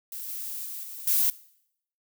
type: noise with level steps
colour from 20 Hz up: violet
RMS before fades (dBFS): -37 / -35 / -37 / -40 / -23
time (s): 0.12-1.3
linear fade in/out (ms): 2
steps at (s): 0.28 / 0.65 / 0.83 / 1.07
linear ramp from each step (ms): 5
effects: noise-tail reverb RT60 0.7 s tail -20 dB re dry